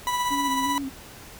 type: tone with tremolo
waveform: 40% pulse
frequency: 985 Hz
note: B5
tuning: 5 cents flat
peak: -21 dBFS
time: 0.07-0.78 s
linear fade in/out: 0 ms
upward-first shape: sine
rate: 16 Hz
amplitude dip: 35%
type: tone with vibrato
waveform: sine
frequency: 274.2 Hz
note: C#4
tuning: 19 cents flat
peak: -28 dBFS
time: 0.3-0.9 s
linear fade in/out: 20 ms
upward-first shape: square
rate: 2.8 Hz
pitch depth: 43 cents each way
effects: pink hiss -44 dBFS RMS until 1.39 s